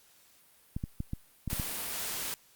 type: clicks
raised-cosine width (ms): 5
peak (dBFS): -21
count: 7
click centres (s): 0.765 / 0.839 / 1.004 / 1.134 / 1.477 / 1.531 / 1.598
type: noise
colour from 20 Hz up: white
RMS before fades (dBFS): -36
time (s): 1.5-2.34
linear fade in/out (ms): 0
effects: white hiss -62 dBFS RMS until 2.55 s + Opus 48 kbps